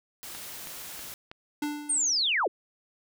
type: noise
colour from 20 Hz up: white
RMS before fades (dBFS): -41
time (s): 0.23-1.14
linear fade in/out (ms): 0
type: click train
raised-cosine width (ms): 0.3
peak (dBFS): -26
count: 5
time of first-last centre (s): 0.35-1.636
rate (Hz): 3.11
type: tone with exponential decay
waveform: square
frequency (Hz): 295.1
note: D4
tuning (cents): +8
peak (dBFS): -27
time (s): 1.62-2.31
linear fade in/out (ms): 5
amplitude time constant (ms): 150
type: linear sweep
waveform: sine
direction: down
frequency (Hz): 9020 to 265.1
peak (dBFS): -23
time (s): 1.89-2.48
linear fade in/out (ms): 10
effects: none